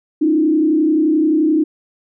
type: tone with frequency modulation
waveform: sine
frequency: 311.1 Hz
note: D#4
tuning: in tune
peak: -11 dBFS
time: 0.21-1.64 s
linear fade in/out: 10 ms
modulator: 31.5 Hz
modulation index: 0.8
effects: none

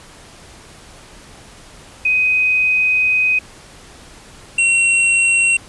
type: tone pair in turn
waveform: sine / square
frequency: 2509 / 2732 Hz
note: D#7 / F7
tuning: +14 / -39 cents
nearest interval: minor second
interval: 147 cents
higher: second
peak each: -12 dBFS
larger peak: neither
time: 2.05-3.39 / 4.58-5.57 s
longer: first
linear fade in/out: 5 ms
effects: pink hiss -41 dBFS RMS until 5.68 s + resampled to 24000 Hz

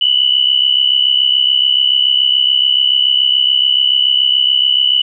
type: tone pair together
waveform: sine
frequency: 2933 / 3000 Hz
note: F#7 / F#7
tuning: -16 / +23 cents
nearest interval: unison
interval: 39 cents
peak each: -12 dBFS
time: 0.01-5.02 s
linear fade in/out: 5 ms
effects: none

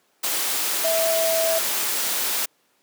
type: tone in noise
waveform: sine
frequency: 654 Hz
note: E5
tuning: 14 cents flat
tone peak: -20 dBFS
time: 0.84-1.59 s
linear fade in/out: 10 ms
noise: white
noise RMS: -24 dBFS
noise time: 0.23-2.46 s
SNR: +1 dB
effects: pink hiss -64 dBFS RMS until 2.82 s + high-pass 300 Hz 12 dB/octave

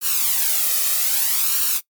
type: noise with flanger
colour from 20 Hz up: blue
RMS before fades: -19 dBFS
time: 0.01-1.81 s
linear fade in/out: 50 ms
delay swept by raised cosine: 0.7 to 1.64 ms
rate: 0.63 Hz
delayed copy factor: +0.65
effects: noise-tail reverb RT60 0.1 s tail -20 dB re dry + MP3 96 kbps

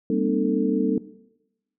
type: tone cluster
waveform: sine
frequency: 198.2 / 232.2 / 257.6 / 302.9 / 445.7 Hz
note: G3 / A#3 / C4 / D#4 / A4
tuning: +19 / -7 / -27 / -46 / +22 cents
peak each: -26 dBFS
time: 0.1-0.98 s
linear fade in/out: 2 ms
effects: noise-tail reverb RT60 0.9 s tail -17 dB re dry

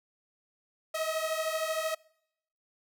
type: beating tone pair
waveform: sawtooth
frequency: 630 / 643 Hz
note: D#5 / E5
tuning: +21 / -43 cents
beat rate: 13 Hz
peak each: -29 dBFS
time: 0.94-1.95 s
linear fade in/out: 10 ms
effects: noise-tail reverb RT60 0.8 s tail -25 dB re dry

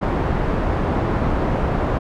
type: low-pass noise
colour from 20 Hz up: pink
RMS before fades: -20 dBFS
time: 0.01-1.99 s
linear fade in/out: 20 ms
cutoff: 1100 Hz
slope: 12 dB/octave
effects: none

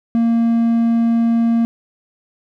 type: tone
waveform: triangle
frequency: 231.1 Hz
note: A#3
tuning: 15 cents flat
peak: -10 dBFS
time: 0.15-1.65 s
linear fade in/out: 0 ms
effects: none

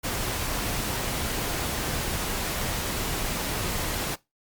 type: noise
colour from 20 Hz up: pink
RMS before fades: -29 dBFS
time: 0.03-4.16 s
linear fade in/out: 20 ms
effects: noise-tail reverb RT60 0.2 s tail -20 dB re dry + Opus 48 kbps

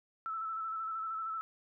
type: tone with vibrato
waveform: sine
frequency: 1317 Hz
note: E6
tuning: 2 cents flat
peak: -35 dBFS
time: 0.26-1.41 s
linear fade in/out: 0 ms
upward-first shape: square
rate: 13 Hz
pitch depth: 24 cents each way
effects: none

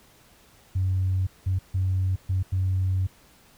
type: tone bursts at uneven times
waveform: sine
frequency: 93.6 Hz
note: F#2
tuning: 20 cents sharp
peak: -20 dBFS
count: 5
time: 0.75-1.27 / 1.46-1.59 / 1.74-2.16 / 2.29-2.43 / 2.52-3.07 s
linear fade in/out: 10 ms
effects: tanh soft clip ceiling -17 dBFS + pink hiss -56 dBFS RMS until 3.57 s

